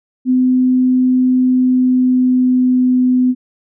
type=tone with pitch glide; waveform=sine; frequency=254.6 to 252.5 Hz; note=C4 to B3; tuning=-47 to +39 cents; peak=-9 dBFS; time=0.25-3.35 s; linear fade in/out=50 ms; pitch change=-14 cents; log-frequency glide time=1.39-3 s; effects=none

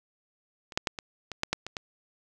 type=clicks; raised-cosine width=0.2 ms; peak=-26 / -7 / -9 / -18 / -19 / -9 / -9 / -19 / -16 dBFS; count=9; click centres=0.722 / 0.775 / 0.872 / 0.988 / 1.317 / 1.434 / 1.53 / 1.666 / 1.768 s; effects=none

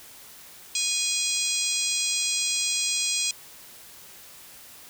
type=harmonic tone; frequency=824 Hz; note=G#5; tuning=14 cents flat; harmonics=3 / 4 / 5 / 6 / 7 / 8 / 9 / 10; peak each=-32 / -32 / -32 / -32 / -32 / -32 / -32 / -32 dBFS; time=0.75-3.31 s; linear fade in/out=2 ms; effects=white hiss -47 dBFS RMS until 4.89 s

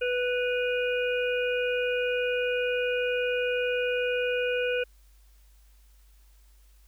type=harmonic tone with a mistuned harmonic; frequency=493.9 Hz; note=B4; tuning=in tune; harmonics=1 / 3 / 5 / 6; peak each=-26 / -33 / -33 / -38 dBFS; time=0.01-4.84 s; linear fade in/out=10 ms; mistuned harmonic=6; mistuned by=-63 cents; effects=added 50 Hz sine -54 dBFS peak until 6.87 s + white hiss -66 dBFS RMS until 6.87 s

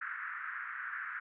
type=band-pass noise; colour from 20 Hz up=white; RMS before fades=-41 dBFS; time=0.01-1.2 s; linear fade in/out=10 ms; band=1300 to 1800 Hz; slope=48 dB/octave; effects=none

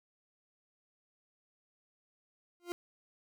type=tone with exponential growth; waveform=40% pulse; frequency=349.2 Hz; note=F4; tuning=in tune; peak=-31 dBFS; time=2.6-2.72 s; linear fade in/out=0 ms; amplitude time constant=24 ms; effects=none

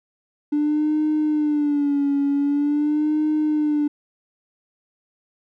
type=tone with vibrato; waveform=triangle; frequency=293.7 Hz; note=D4; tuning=in tune; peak=-14 dBFS; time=0.52-3.88 s; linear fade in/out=10 ms; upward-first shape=sine; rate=0.45 Hz; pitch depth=73 cents each way; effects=tanh soft clip ceiling -14 dBFS

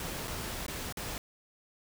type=noise with dropouts; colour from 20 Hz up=pink; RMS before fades=-38 dBFS; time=0-1.18 s; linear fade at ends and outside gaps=1 ms; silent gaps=0.275-0.279 / 0.665-0.681 / 0.925-0.971 s; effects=none

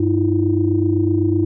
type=tone cluster; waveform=sine; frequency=98 / 313 / 340.9 Hz; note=G2 / D#4 / F4; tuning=0 / +10 / -42 cents; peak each=-18 dBFS; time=0-1.45 s; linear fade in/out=5 ms; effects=tanh soft clip ceiling -4 dBFS

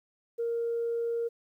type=tone; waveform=sine; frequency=466.2 Hz; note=A#4; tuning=in tune; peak=-27 dBFS; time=0.38-1.29 s; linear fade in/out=20 ms; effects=tanh soft clip ceiling -23 dBFS + 11-bit

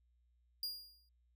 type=tone with exponential decay; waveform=45% pulse; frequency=4830 Hz; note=D8; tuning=48 cents sharp; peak=-35 dBFS; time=0.63-1.09 s; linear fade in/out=2 ms; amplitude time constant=98 ms; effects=added 60 Hz sine -70 dBFS peak until 1.35 s

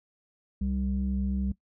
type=tone pair together; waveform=sine; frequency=66.42 / 196 Hz; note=C2 / G3; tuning=+27 / 0 cents; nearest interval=octave + perfect fifth; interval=1873 cents; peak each=-28 dBFS; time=0.61-1.52 s; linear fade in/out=5 ms; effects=noise-tail reverb RT60 0.1 s tail -19 dB re dry + tanh soft clip ceiling -20 dBFS

